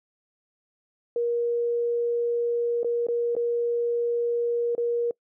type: tone with dropouts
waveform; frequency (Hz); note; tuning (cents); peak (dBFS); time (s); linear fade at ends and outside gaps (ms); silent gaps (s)
sine; 473.6; A#4; +27; -22; 1.16-5.11; 2; 2.832-2.845 / 3.068-3.085 / 3.352-3.365 / 4.751-4.779
effects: noise-tail reverb RT60 0.1 s tail -25 dB re dry